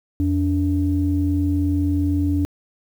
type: tone pair together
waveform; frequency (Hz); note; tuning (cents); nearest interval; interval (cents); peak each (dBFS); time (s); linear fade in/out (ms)
sine; 85.7 / 288.3; F2 / D4; -32 / -32; octave + major sixth; 2100; -19; 0.2-2.45; 0
effects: tanh soft clip ceiling -9 dBFS + 8-bit